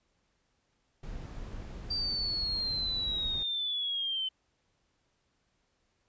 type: noise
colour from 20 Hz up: brown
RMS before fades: -41 dBFS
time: 1.03-3.43 s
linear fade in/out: 5 ms
type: linear sweep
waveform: sine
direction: down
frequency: 4699 to 3052 Hz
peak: -30 dBFS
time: 1.9-4.29 s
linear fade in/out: 10 ms
effects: pink hiss -75 dBFS RMS until 6.08 s + resampled to 16000 Hz